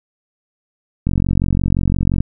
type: click train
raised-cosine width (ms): 5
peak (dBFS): -4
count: 53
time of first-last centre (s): 1.07-2.205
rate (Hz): 45.8
effects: none